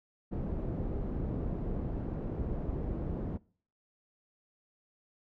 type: low-pass noise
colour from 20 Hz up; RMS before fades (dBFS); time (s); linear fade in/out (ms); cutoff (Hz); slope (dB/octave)
pink; -35; 0.31-3.38; 20; 400; 12
effects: noise-tail reverb RT60 0.5 s tail -24 dB re dry